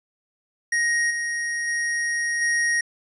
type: tone with level steps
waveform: square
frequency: 1875 Hz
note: A#6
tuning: 10 cents sharp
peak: -20 / -25 / -23 / -20 dBFS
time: 0.72-2.81 s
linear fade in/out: 5 ms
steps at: 1.1 / 1.67 / 2.41 s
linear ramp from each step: 10 ms
effects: resampled to 24000 Hz